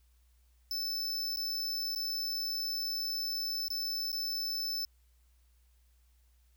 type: tone with dropouts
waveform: square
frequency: 5274 Hz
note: E8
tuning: in tune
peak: -33 dBFS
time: 0.71-4.85 s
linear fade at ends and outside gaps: 1 ms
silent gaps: 1.361-1.371 / 1.95-1.959 / 3.682-3.703 / 4.118-4.128 s
effects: added 60 Hz sine -63 dBFS peak until 6.56 s + white hiss -75 dBFS RMS until 6.56 s